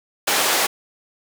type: band-pass noise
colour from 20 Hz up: pink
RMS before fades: -19 dBFS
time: 0.27-0.67 s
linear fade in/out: 10 ms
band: 550 to 16000 Hz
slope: 12 dB/octave
effects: none